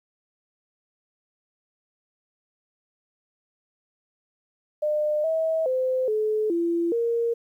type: tone with pitch steps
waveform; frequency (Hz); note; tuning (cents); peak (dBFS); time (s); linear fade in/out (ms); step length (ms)
sine; 603 / 644 / 515 / 430.2 / 339.4 / 466.2; D5 / E5 / C5 / A4 / F4 / A#4; +46 / -41 / -28 / -39 / -49 / 0; -21; 4.82-7.34; 10; 420
effects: 10-bit